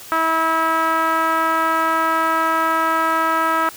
5% pulse tone with low-pass filter, 324 Hz, E4, 30 cents flat, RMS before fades -18 dBFS, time 0.12-3.69 s, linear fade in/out 0 ms, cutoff 1300 Hz, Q 3, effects white hiss -38 dBFS RMS until 3.76 s

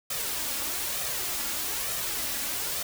white noise with flanger, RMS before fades -31 dBFS, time 0.1-2.83 s, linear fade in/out 5 ms, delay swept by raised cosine 1.6 to 3.6 ms, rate 1.1 Hz, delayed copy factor +0.5, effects none

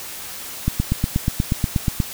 click train, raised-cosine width 5 ms, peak -5 dBFS, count 12, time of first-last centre 0.68-2.002 s, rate 8.32 Hz, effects white hiss -33 dBFS RMS until 2.13 s

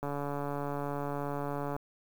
click train, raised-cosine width 1 ms, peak -22 dBFS, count 249, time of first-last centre 0.03-1.764 s, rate 143 Hz, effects 8-bit

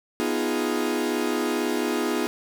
40% pulse chord, F half-diminished seventh, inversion second, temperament equal, 246.9 / 311.1 / 349.2 / 415.3 Hz, Cb4 / Eb4 / F4 / Ab4, 0 / 0 / 0 / 0 cents, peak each -28 dBFS, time 0.2-2.27 s, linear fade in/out 0 ms, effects none

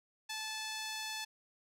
sawtooth tone with band-pass filter, 871 Hz, A5, 18 cents flat, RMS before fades -41 dBFS, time 0.29-1.25 s, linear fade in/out 10 ms, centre 4700 Hz, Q 0.88, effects none

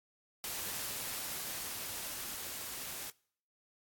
white noise with level ramp, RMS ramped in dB -39 to -43 dBFS, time 0.44-3.1 s, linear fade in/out 0 ms, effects noise-tail reverb RT60 0.6 s tail -25 dB re dry + AAC 64 kbps

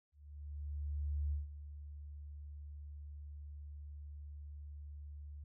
sine tone with ADSR envelope, 73.1 Hz, D2, 7 cents flat, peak -33 dBFS, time 0.12-5.44 s, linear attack 1200 ms, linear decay 150 ms, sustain -13 dB, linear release 5 ms, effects none

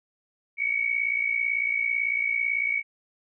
sine tone pair together, 2217 / 2275 Hz, C#7 / C#7, 0 / +44 cents, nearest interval unison, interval 44 cents, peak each -26 dBFS, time 0.57-2.83 s, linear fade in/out 50 ms, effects none

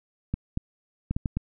clicks, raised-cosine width 5 ms, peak -14 dBFS, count 6, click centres 0.34 / 0.574 / 1.11 / 1.165 / 1.258 / 1.37 s, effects none

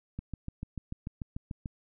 click train, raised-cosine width 5 ms, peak -24 dBFS, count 11, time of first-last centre 0.19-1.658 s, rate 6.81 Hz, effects none

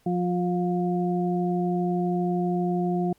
harmonic tone, 177.5 Hz, F3, 28 cents sharp, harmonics 1 / 2 / 4, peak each -24 / -27 / -30 dBFS, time 0.06-3.13 s, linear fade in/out 5 ms, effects pink hiss -64 dBFS RMS until 3.18 s + MP3 96 kbps

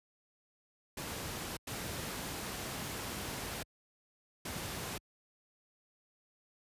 pink noise bursts at uneven times, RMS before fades -40 dBFS, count 3, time 0.97-1.57 / 1.67-3.63 / 4.45-4.98 s, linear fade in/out 5 ms, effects high-pass 60 Hz 12 dB/octave + resampled to 32000 Hz

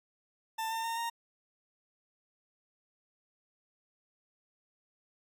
40% pulse tone with pitch steps, 891 / 903.4 / 916 / 928.8 Hz, A5 / A5 / A#5 / A#5, +22 / +45 / -31 / -7 cents, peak -32 dBFS, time 0.58-1.1 s, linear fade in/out 10 ms, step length 130 ms, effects AAC 64 kbps

